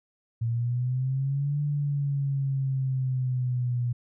sine exponential two-way sweep, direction up then down, 114.3 to 146.83 to 120.7 Hz, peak -24 dBFS, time 0.41-3.93 s, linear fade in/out 10 ms, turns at 1.61 s, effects none

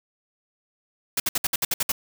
white noise bursts, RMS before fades -23 dBFS, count 9, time 1.17-1.92 s, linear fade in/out 5 ms, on 30 ms, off 60 ms, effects none

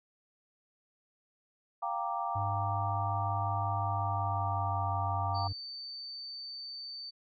sine chord, G minor seventh, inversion third, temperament equal, 698.5 / 784 / 932.3 / 1174.7 Hz, F5 / G5 / Bb5 / D6, 0 / 0 / 0 / 0 cents, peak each -37 dBFS, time 1.82-5.48 s, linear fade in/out 10 ms
triangle tone with pitch glide, 100.8 to 95.97 Hz, G2 to G2, +49 to -36 cents, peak -31 dBFS, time 2.35-5.53 s, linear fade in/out 10 ms, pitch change -85 cents, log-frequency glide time 3.84-4.91 s
sine tone, 4567 Hz, D8, 49 cents flat, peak -40 dBFS, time 5.34-7.11 s, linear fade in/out 20 ms
effects none

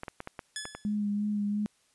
clicks, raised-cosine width 0.5 ms, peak -22 dBFS, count 7, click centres 0.034 / 0.082 / 0.204 / 0.274 / 0.392 / 0.654 / 0.75 s
10% pulse tone with exponential decay, 1712 Hz, A6, 48 cents flat, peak -23 dBFS, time 0.56-0.96 s, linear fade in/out 1 ms, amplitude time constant 85 ms
sine tone with vibrato, 206.9 Hz, G#3, 6 cents flat, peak -27 dBFS, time 0.85-1.66 s, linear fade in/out 0 ms, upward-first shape sine, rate 2.9 Hz, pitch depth 22 cents each way
effects white hiss -68 dBFS RMS until 1.94 s + resampled to 24000 Hz

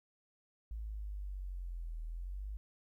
sine linear two-way sweep, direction down then up, 55 to 39.67 to 52.9 Hz, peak -39 dBFS, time 0.71-2.57 s, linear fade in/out 0 ms, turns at 2.04 s, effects 13-bit

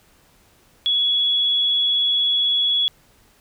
sine tone, 3371 Hz, G#7, 25 cents sharp, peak -16 dBFS, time 0.86-2.88 s, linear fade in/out 0 ms, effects pink hiss -56 dBFS RMS until 3.4 s

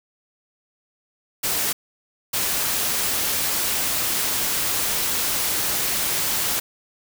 white noise bursts at uneven times, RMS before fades -23 dBFS, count 2, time 1.43-1.73 / 2.33-6.6 s, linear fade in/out 10 ms, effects none

